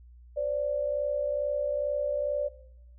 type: tone pair together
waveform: sine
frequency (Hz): 519.7 / 582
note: C5 / D5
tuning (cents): -12 / -16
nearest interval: major second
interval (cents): 196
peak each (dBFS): -34 / -27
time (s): 0.36-2.49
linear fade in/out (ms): 20
effects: noise-tail reverb RT60 0.8 s tail -17 dB re dry + added 60 Hz sine -49 dBFS peak until 2.98 s